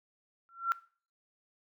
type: tone with exponential growth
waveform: sine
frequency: 1362 Hz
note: F6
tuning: 44 cents flat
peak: -22 dBFS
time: 0.49-0.72 s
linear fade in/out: 0 ms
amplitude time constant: 49 ms
effects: noise-tail reverb RT60 0.4 s tail -19 dB re dry